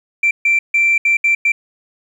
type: tone bursts at uneven times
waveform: sine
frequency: 2349 Hz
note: D7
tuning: in tune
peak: -9 dBFS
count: 6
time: 0.23-0.31 / 0.45-0.59 / 0.74-0.98 / 1.05-1.17 / 1.24-1.35 / 1.45-1.52 s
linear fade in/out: 5 ms
effects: tanh soft clip ceiling -7 dBFS + 8-bit